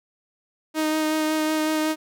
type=tone with vibrato; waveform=sawtooth; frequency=311.1 Hz; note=D#4; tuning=in tune; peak=-17 dBFS; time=0.74-1.96 s; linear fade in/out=50 ms; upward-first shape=sine; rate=5.4 Hz; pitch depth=13 cents each way; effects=none